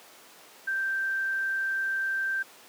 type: tone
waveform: sine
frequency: 1568 Hz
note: G6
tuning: in tune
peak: -26 dBFS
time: 0.67-2.43 s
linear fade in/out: 10 ms
effects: pink hiss -51 dBFS RMS until 2.68 s + high-pass 400 Hz 12 dB/octave